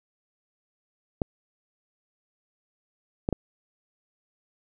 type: clicks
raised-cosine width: 2 ms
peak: -11 dBFS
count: 3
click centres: 1.218 / 3.289 / 3.327 s
effects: none